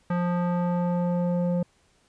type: tone with low-pass filter sweep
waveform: square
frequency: 175.9 Hz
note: F3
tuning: 13 cents sharp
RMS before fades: -25 dBFS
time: 0.1-1.63 s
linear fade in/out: 5 ms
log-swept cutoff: 1400 to 520 Hz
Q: 1.6
effects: pink hiss -64 dBFS RMS until 2.08 s + resampled to 22050 Hz